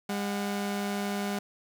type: tone pair together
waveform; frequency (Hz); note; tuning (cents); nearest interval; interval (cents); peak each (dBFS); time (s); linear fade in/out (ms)
sawtooth; 201.9 / 735.5; G#3 / F#5; -49 / -11; octave + minor seventh; 2238; -26 / -34; 0.09-1.39; 5
effects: none